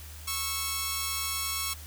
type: tone pair together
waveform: 5% pulse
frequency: 1101 / 1315.5 Hz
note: C#6 / E6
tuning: -12 / -4 cents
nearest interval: minor third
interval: 308 cents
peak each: -19 / -23 dBFS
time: 0.27-1.74 s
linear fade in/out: 10 ms
effects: added 76 Hz sine -43 dBFS peak until 1.86 s + white hiss -48 dBFS RMS until 1.86 s